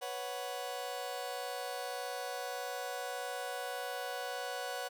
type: chord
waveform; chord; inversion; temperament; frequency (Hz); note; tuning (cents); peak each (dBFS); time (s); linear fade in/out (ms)
sawtooth; B suspended second; none; just; 493.9 / 555.6 / 740.8; B4 / C#5 / F#5; 0 / +4 / +2; -39 / -39 / -37; 0.01-4.89; 20
effects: none